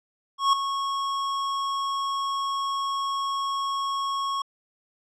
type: tone with ADSR envelope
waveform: square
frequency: 1100 Hz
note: C#6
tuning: 14 cents flat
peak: -16 dBFS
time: 0.38-4.42 s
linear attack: 150 ms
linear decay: 4 ms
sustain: -10 dB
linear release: 4 ms
effects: low-pass 6000 Hz 12 dB/octave